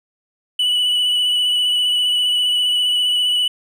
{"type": "tone with vibrato", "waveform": "triangle", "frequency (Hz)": 2960, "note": "F#7", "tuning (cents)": 0, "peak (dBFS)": -13, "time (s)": [0.59, 3.48], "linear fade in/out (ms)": 5, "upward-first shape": "square", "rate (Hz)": 15, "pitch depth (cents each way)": 16, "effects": []}